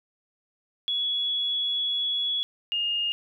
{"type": "tone pair in turn", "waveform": "sine", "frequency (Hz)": [3374, 2837], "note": ["G#7", "F7"], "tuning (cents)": [27, 27], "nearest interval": "minor third", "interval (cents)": 300, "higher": "first", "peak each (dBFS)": -24, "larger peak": "neither", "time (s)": [[0.88, 2.43], [2.72, 3.12]], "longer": "first", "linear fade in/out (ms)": 0, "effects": ["11-bit"]}